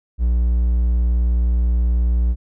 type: tone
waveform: triangle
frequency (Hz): 59.4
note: A#1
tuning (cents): +33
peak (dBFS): -12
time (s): 0.18-2.36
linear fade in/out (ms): 50
effects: none